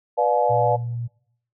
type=chord; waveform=sine; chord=B diminished seventh; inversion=none; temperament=just; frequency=493.9 / 592.7 / 711.2 / 853.4 Hz; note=B4 / D5 / F5 / Ab5; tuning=0 / +16 / +31 / +47 cents; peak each=-22 dBFS; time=0.17-0.77 s; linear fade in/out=20 ms
type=tone; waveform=sine; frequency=118.4 Hz; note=A#2; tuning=27 cents sharp; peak=-25 dBFS; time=0.49-1.08 s; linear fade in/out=20 ms
effects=noise-tail reverb RT60 0.7 s tail -24 dB re dry